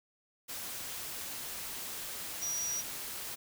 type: tone in noise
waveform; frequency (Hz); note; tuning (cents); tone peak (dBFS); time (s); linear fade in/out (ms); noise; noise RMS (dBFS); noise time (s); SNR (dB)
sine; 5780; F#8; -41; -33; 2.41-2.82; 20; white; -41; 0.48-3.36; +5
effects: none